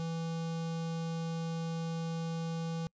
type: tone with notch filter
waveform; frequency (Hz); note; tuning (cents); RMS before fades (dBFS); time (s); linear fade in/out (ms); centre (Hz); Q
square; 164.81; E3; 0; -36; 0-2.87; 0; 1900; 1.8
effects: noise-tail reverb RT60 0.1 s tail -26 dB re dry + resampled to 16000 Hz